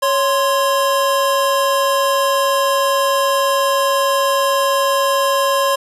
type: tone pair together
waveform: square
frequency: 554.4 / 1046.5 Hz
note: C#5 / C6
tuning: 0 / 0 cents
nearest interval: major seventh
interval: 1100 cents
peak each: -17 dBFS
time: 0.02-5.76 s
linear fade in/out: 10 ms
effects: resampled to 32000 Hz + 7-bit